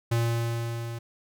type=tone with level ramp; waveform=square; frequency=116.54 Hz; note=A#2; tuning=in tune; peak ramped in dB=-22 to -34 dBFS; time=0.11-0.99 s; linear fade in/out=10 ms; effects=none